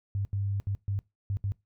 sine tone bursts at uneven times, 99.5 Hz, G2, 26 cents sharp, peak -27 dBFS, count 6, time 0.15-0.25 / 0.33-0.6 / 0.67-0.75 / 0.88-0.99 / 1.3-1.37 / 1.44-1.52 s, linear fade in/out 0 ms, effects noise-tail reverb RT60 0.2 s tail -21 dB re dry

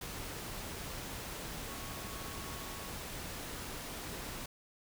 sine tone in noise, 1106 Hz, C#6, 4 cents flat, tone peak -52 dBFS, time 1.68-2.92 s, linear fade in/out 5 ms, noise pink, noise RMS -43 dBFS, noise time 0.01-4.46 s, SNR -12 dB, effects none

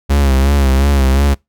45% pulse tone with vibrato, 68.4 Hz, C#2, 23 cents flat, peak -9 dBFS, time 0.09-1.35 s, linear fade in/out 20 ms, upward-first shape sine, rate 2.8 Hz, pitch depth 66 cents each way, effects noise-tail reverb RT60 0.2 s tail -26 dB re dry

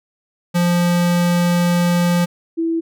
square / sine tone pair in turn, 174.61 / 329.6 Hz, F3 / E4, 0 / 0 cents, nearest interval major seventh, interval 1100 cents, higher second, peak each -14 / -16 dBFS, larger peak first, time 0.54-2.26 / 2.57-2.81 s, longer first, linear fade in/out 20 ms, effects none

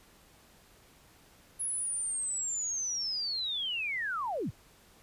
sine linear sweep, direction down, 10620 to 62.8 Hz, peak -31 dBFS, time 1.59-4.51 s, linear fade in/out 20 ms, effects pink hiss -60 dBFS RMS until 5.02 s + resampled to 32000 Hz

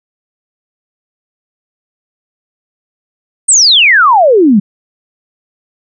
sine exponential sweep, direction down, 8790 to 187.9 Hz, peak -3 dBFS, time 3.48-4.6 s, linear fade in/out 10 ms, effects none

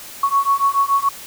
sine beating tone pair, 1108 / 1115 Hz, C#6 / C#6, -1 / +10 cents, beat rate 7 Hz, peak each -17 dBFS, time 0.23-1.09 s, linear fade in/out 5 ms, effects white hiss -36 dBFS RMS until 1.26 s

